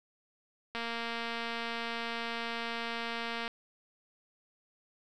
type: click train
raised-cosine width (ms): 0.3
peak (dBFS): -21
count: 634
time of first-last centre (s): 0.75-3.478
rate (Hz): 232
effects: none